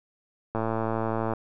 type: click train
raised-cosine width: 1 ms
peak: -14 dBFS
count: 89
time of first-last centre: 0.55-1.336 s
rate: 112 Hz
effects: none